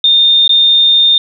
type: tone with dropouts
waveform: sine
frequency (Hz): 3636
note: A#7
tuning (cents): -44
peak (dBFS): -5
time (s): 0.04-1.18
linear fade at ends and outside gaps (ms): 2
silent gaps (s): 0.478-0.493
effects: none